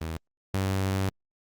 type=tone pair in turn; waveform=sawtooth; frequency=80.8 / 96.09 Hz; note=E2 / G2; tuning=-34 / -34 cents; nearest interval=minor third; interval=300 cents; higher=second; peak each=-27 / -21 dBFS; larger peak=second; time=0.01-0.17 / 0.54-1.09 s; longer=second; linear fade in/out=0 ms; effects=Opus 32 kbps